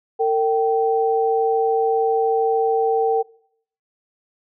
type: tone pair together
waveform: sine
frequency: 453.5 / 775.4 Hz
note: A#4 / G5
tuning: -48 / -19 cents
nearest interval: major sixth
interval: 929 cents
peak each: -17 / -20 dBFS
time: 0.19-3.23 s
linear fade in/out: 20 ms
effects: noise-tail reverb RT60 0.6 s tail -21 dB re dry